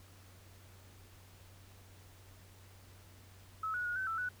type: tone with pitch steps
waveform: sine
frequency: 1295 / 1464 / 1444 / 1528 / 1327 / 1481 Hz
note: E6 / F#6 / F#6 / G6 / E6 / F#6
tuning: -31 / -19 / -43 / -45 / +11 / +1 cents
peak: -34 dBFS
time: 3.63-4.29 s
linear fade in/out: 5 ms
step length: 110 ms
effects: added 94 Hz sine -57 dBFS peak until 4.4 s + pink hiss -61 dBFS RMS until 4.4 s